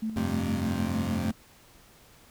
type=tone with tremolo; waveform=sine; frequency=220 Hz; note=A3; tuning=in tune; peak=-27 dBFS; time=0.02-1.32 s; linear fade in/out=10 ms; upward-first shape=square; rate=6.5 Hz; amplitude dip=55%
type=chord; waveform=20% pulse; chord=F suspended second; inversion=none; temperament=equal; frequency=87.31 / 98 / 130.81 Hz; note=F2 / G2 / C3; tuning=0 / 0 / 0 cents; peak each=-27 / -30 / -30 dBFS; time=0.16-1.31 s; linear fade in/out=5 ms
effects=pink hiss -56 dBFS RMS until 2.3 s